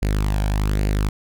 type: tone with flanger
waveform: sawtooth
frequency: 51.1 Hz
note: G#1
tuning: 27 cents flat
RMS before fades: -20 dBFS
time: 0.02-1.09 s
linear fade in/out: 5 ms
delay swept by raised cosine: 0.43 to 1.28 ms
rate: 1.2 Hz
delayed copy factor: +0.55
effects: none